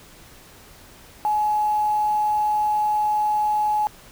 sine tone with quantisation, 845 Hz, G#5, 30 cents sharp, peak -18 dBFS, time 1.25-3.87 s, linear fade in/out 0 ms, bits 7, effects pink hiss -47 dBFS RMS until 4.11 s

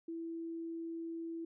sine tone, 331 Hz, E4, 7 cents sharp, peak -39 dBFS, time 0.08-1.45 s, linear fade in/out 5 ms, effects none

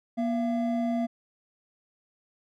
triangle tone pair together, 239.3 / 678 Hz, A#3 / E5, +46 / +49 cents, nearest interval octave + tritone, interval 1803 cents, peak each -24 / -29 dBFS, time 0.17-1.07 s, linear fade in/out 20 ms, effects none

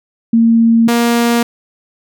sine / sawtooth tone pair in turn, 229.1 / 235.8 Hz, A#3 / A#3, -30 / +20 cents, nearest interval unison, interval 50 cents, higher second, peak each -6 dBFS, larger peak neither, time 0.33-0.88 / 0.88-1.43 s, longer neither, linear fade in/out 5 ms, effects none

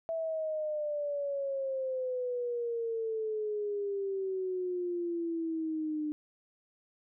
sine exponential sweep, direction down, 659.3 to 300 Hz, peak -31 dBFS, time 0.09-6.12 s, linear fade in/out 0 ms, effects none

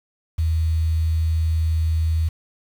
sine tone with quantisation, 80.6 Hz, E2, 38 cents flat, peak -17 dBFS, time 0.38-2.29 s, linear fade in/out 10 ms, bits 7, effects none

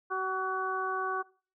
harmonic tone with a mistuned harmonic, 377.8 Hz, F#4, 36 cents sharp, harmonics 1 / 2 / 3 / 4, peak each -36 / -38 / -32 / -36 dBFS, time 0.1-1.23 s, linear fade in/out 20 ms, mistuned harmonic 4, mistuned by -24 cents, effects noise-tail reverb RT60 0.4 s tail -21 dB re dry

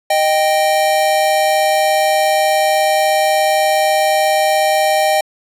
square tone pair together, 620.6 / 784 Hz, D#5 / G5, -5 / 0 cents, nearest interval major third, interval 405 cents, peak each -15 / -15 dBFS, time 0.1-5.21 s, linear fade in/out 5 ms, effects resampled to 32000 Hz

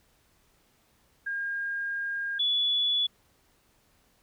sine tone pair in turn, 1616 / 3424 Hz, G#6 / A7, -48 / -48 cents, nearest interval octave + minor second, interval 1300 cents, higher second, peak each -29 / -23 dBFS, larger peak second, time 1.26-2.39 / 2.39-3.07 s, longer first, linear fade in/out 10 ms, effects pink hiss -66 dBFS RMS until 4.22 s

